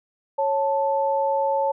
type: tone pair together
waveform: sine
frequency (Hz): 551.2 / 880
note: C#5 / A5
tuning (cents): -10 / 0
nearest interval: minor sixth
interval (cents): 810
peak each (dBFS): -22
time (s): 0.38-1.72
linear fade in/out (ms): 10
effects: none